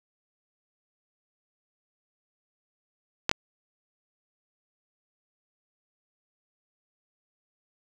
clicks, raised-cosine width 0.2 ms, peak -5 dBFS, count 2, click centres 3.294 / 3.314 s, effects none

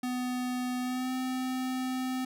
square tone with pitch glide, 250 to 257 Hz, B3 to C4, +21 to -31 cents, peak -31 dBFS, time 0.03-2.25 s, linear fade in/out 5 ms, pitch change +48 cents, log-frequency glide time 0.81-1.12 s, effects none

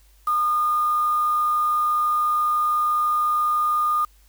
sine tone with quantisation, 1219 Hz, D#6, 36 cents flat, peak -18 dBFS, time 0.27-4.05 s, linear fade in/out 5 ms, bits 6, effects added 50 Hz sine -52 dBFS peak until 4.28 s + white hiss -60 dBFS RMS until 4.28 s

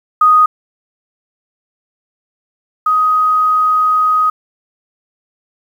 sine tone pair in turn, 1244.5 / 1253.9 Hz, D#6 / D#6, 0 / +13 cents, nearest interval unison, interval 13 cents, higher second, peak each -5 / -9 dBFS, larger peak first, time 0.21-0.46 / 2.86-4.3 s, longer second, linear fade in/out 5 ms, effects 7-bit

